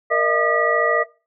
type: tone cluster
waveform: sine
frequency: 465.6 / 609 / 663 / 1216 / 1938 Hz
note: A#4 / D#5 / E5 / D#6 / B6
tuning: -2 / -37 / +10 / -40 / -33 cents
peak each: -22 dBFS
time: 0.1-1.04 s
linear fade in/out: 20 ms
effects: noise-tail reverb RT60 0.3 s tail -18 dB re dry